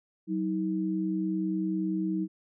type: tone pair together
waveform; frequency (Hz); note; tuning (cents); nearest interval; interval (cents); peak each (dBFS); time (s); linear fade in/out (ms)
sine; 188.01 / 318.3; F#3 / D#4; +28 / +39; major sixth; 911; -30 / -29; 0.27-2.28; 50
effects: none